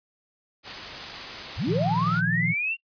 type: noise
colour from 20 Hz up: white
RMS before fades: -35 dBFS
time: 0.63-2.22 s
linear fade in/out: 50 ms
type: linear sweep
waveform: sine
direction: up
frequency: 41.2 to 2794 Hz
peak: -24 dBFS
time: 1.56-2.77 s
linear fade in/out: 50 ms
type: chord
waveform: sine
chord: Bb suspended fourth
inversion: none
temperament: equal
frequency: 116.54 / 155.56 / 174.61 Hz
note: Bb2 / Eb3 / F3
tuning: 0 / 0 / 0 cents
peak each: -30 / -28 / -26 dBFS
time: 1.66-2.54 s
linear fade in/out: 20 ms
effects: noise-tail reverb RT60 0.1 s tail -24 dB re dry + resampled to 11025 Hz